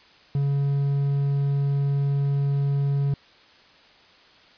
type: tone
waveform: triangle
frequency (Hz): 140.4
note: C#3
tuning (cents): +22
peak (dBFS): -18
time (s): 0.35-3.14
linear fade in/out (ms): 2
effects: white hiss -53 dBFS RMS until 4.57 s + resampled to 11025 Hz